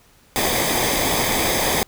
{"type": "noise with comb filter", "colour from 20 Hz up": "pink", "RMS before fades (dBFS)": -20, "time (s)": [0.36, 1.83], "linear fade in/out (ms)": 0, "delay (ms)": 0.71, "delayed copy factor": -0.65, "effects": ["pink hiss -54 dBFS RMS until 1.87 s"]}